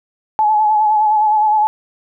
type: tone with vibrato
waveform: sine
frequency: 854 Hz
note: G#5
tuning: 48 cents sharp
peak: -10 dBFS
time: 0.39-1.67 s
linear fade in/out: 0 ms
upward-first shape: sine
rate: 9.7 Hz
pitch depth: 37 cents each way
effects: none